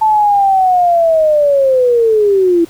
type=linear sweep; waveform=sine; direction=down; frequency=880 to 329.6 Hz; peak=-7 dBFS; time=0.01-2.65 s; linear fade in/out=10 ms; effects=pink hiss -41 dBFS RMS until 2.69 s